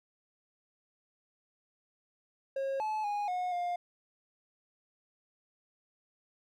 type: tone with pitch steps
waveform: triangle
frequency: 542 / 862 / 824 / 725 / 706 Hz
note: C#5 / A5 / G#5 / F#5 / F5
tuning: -39 / -36 / -14 / -35 / +19 cents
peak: -29 dBFS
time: 2.56-3.76 s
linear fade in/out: 5 ms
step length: 240 ms
effects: none